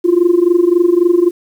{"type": "tone with amplitude modulation", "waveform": "sine", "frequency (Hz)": 349.2, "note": "F4", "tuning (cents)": 0, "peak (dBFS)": -3, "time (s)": [0.04, 1.31], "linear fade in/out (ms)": 20, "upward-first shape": "sine", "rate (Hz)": 23.7, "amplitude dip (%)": 85, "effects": ["tanh soft clip ceiling -2 dBFS", "7-bit"]}